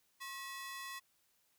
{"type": "ring-modulated tone", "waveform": "sawtooth", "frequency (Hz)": 1503, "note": "F#6", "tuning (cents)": 27, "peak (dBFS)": -37, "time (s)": [0.2, 1], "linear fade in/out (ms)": 20, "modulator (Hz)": 426, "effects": ["white hiss -75 dBFS RMS until 1.58 s"]}